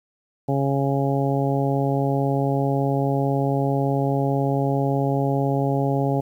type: harmonic tone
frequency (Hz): 138.1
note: C#3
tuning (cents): -6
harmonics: 1 / 2 / 3 / 4 / 5 / 6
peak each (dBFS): -22 / -25 / -27 / -28 / -29 / -30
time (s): 0.48-6.21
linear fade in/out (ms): 10
effects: 9-bit